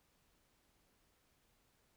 silence, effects pink hiss -75 dBFS RMS until 1.96 s

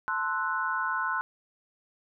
sine chord, F# half-diminished seventh, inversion first, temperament equal, 880 / 1046.5 / 1318.5 / 1480 Hz, A5 / C6 / E6 / F#6, 0 / 0 / 0 / 0 cents, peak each -36 / -31 / -35 / -30 dBFS, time 0.08-1.21 s, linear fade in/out 0 ms, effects none

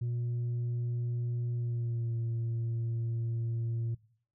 sine tone with pitch glide, 120 to 115.58 Hz, B2 to A#2, -49 to -14 cents, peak -28 dBFS, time 0.01-3.95 s, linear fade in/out 10 ms, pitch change -65 cents, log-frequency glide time 1.54-2.17 s, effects noise-tail reverb RT60 0.5 s tail -20 dB re dry + tanh soft clip ceiling -29 dBFS

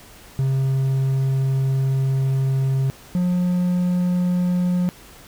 triangle tone pair in turn, 134 / 178.87 Hz, C3 / F3, +42 / +42 cents, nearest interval perfect fourth, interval 500 cents, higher second, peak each -15 dBFS, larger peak neither, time 0.39-2.9 / 3.15-4.89 s, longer first, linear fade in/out 0 ms, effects pink hiss -45 dBFS RMS until 5.27 s

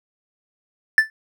triangle tone with exponential decay, 1760 Hz, A6, in tune, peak -4 dBFS, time 0.98-1.1 s, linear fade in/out 1 ms, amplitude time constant 24 ms, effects none

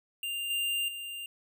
square tone with level steps, 2794 Hz, F7, in tune, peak -33 / -29 / -38 dBFS, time 0.23-1.26 s, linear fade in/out 2 ms, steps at 0.5 / 0.88 s, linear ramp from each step 5 ms, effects none

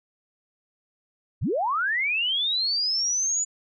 sine linear sweep, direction up, 51.7 to 6990 Hz, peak -22 dBFS, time 1.41-3.45 s, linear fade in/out 20 ms, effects none

